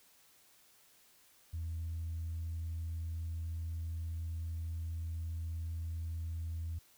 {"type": "tone", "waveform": "sine", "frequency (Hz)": 82.41, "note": "E2", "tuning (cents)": 0, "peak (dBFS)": -35, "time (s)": [1.53, 6.79], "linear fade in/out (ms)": 10, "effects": ["tanh soft clip ceiling -33 dBFS", "white hiss -65 dBFS RMS until 6.97 s"]}